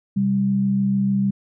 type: tone pair together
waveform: sine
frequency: 130.8 / 197.52 Hz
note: C3 / G3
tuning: 0 / +13 cents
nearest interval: perfect fifth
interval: 713 cents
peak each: -26 / -17 dBFS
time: 0.16-1.31 s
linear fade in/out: 10 ms
effects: none